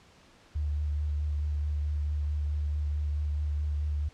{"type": "tone with vibrato", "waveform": "sine", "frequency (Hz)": 74.2, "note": "D2", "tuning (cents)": 18, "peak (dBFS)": -27, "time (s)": [0.55, 4.09], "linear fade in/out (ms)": 10, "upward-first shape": "triangle", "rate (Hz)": 4.6, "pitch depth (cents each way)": 21, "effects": ["pink hiss -58 dBFS RMS until 4.13 s", "low-pass 6000 Hz 12 dB/octave"]}